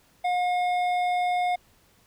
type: tone with hard clipping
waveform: sine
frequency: 718 Hz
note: F5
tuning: 48 cents sharp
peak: -24 dBFS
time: 0.24-1.56 s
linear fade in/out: 10 ms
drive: 9 dB
effects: pink hiss -61 dBFS RMS until 2.06 s